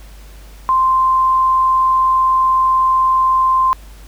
sine tone, 1044 Hz, C6, 4 cents flat, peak -10 dBFS, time 0.69-3.73 s, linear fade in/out 0 ms, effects added 50 Hz sine -35 dBFS peak until 4.07 s + pink hiss -45 dBFS RMS until 4.07 s

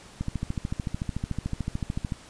click train, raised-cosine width 5 ms, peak -16 dBFS, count 27, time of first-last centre 0.21-2.122 s, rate 13.6 Hz, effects pink hiss -49 dBFS RMS until 2.29 s + resampled to 22050 Hz

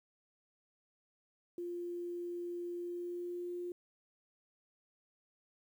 sine tone with pitch glide, 349.2 to 353.3 Hz, F4 to F4, 0 to +20 cents, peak -38 dBFS, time 1.58-3.72 s, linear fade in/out 2 ms, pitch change +20 cents, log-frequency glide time 2.76-3.61 s, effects 11-bit

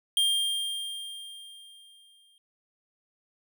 square tone with exponential decay, 3200 Hz, G7, 35 cents sharp, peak -21 dBFS, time 0.17-2.38 s, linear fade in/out 1 ms, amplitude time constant 480 ms, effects none

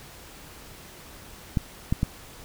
clicks, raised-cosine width 5 ms, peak -10 dBFS, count 3, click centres 1.572 / 1.925 / 2.031 s, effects pink hiss -46 dBFS RMS until 2.44 s

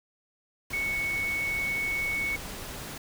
sine tone in noise, 2217 Hz, C#7, in tune, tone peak -27 dBFS, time 0.73-2.36 s, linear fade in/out 5 ms, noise pink, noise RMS -39 dBFS, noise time 0.7-2.98 s, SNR +9 dB, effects none

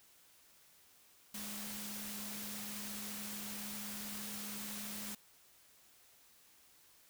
sine tone in noise, 207.7 Hz, G#3, in tune, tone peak -48 dBFS, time 1.34-5.15 s, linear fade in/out 5 ms, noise white, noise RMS -45 dBFS, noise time 1.34-5.15 s, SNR -6 dB, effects white hiss -65 dBFS RMS until 7.09 s

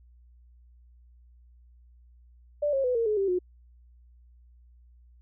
sine tone with pitch steps, 587.3 / 541.7 / 499.6 / 460.8 / 425 / 392 / 361.5 Hz, D5 / C#5 / B4 / A#4 / G#4 / G4 / F#4, 0 / -40 / +20 / -20 / +40 / 0 / -40 cents, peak -23 dBFS, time 2.62-3.39 s, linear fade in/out 10 ms, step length 110 ms, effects added 60 Hz sine -53 dBFS peak until 5.21 s

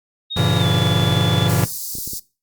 sine tone with pitch glide, 3729 to 3459 Hz, A#7 to A7, 0 to -30 cents, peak -23 dBFS, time 0.3-1.49 s, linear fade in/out 20 ms, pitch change -130 cents, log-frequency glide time 0.58-0.66 s
45% pulse chord, G diminished seventh, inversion none, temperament just, 98 / 117.6 / 141.12 / 169.34 Hz, G2 / Bb2 / Db3 / Fb3, 0 / +16 / +31 / +47 cents, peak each -21 dBFS, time 0.36-1.65 s, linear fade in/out 10 ms
clicks, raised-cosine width 3 ms, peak -22 dBFS, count 7, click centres 1.004 / 1.115 / 1.655 / 1.953 / 1.985 / 2.076 / 2.134 s
white high-pass noise, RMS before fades -28 dBFS, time 1.48-2.2 s, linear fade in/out 20 ms, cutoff 4400 Hz, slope 48 dB/octave
effects noise-tail reverb RT60 0.3 s tail -19 dB re dry + Opus 48 kbps

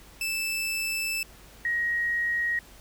sawtooth / sine tone pair in turn, 2637 / 1888.3 Hz, E7 / A#6, 0 / +22 cents, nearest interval tritone, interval 578 cents, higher first, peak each -24 dBFS, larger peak neither, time 0.21-1.23 / 1.65-2.59 s, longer first, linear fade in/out 2 ms, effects added 50 Hz sine -53 dBFS peak until 2.8 s + pink hiss -52 dBFS RMS until 2.8 s

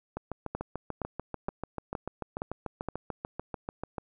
two click trains, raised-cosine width 1 ms, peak -20 / -18 dBFS, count 27 / 6, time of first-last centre 0.17-3.982 / 0.55-2.886 s, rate 6.82 / 2.14 Hz, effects none

